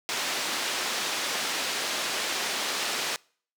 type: band-pass noise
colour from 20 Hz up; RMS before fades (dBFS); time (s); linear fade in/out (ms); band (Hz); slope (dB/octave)
white; -30; 0.09-3.16; 0; 280 to 5100; 12
effects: noise-tail reverb RT60 0.5 s tail -26 dB re dry